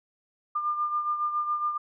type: beating tone pair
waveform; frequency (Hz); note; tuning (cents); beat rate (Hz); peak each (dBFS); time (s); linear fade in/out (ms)
sine; 1200 / 1207.2; D6 / D6; +37 / +47; 7.2; -26 / -34; 0.55-1.78; 10
effects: none